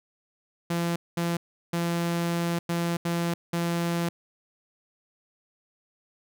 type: tone bursts at uneven times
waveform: sawtooth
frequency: 170.5 Hz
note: F3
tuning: 41 cents flat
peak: -21 dBFS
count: 6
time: 0.7-0.96 / 1.17-1.37 / 1.73-2.59 / 2.69-2.97 / 3.05-3.34 / 3.53-4.09 s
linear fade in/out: 5 ms
effects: none